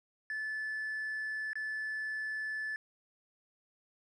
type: tone with dropouts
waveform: triangle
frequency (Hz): 1739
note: A6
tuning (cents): -21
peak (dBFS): -32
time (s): 0.3-2.76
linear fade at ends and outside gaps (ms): 1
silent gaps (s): 1.532-1.555
effects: tanh soft clip ceiling -30 dBFS + resampled to 22050 Hz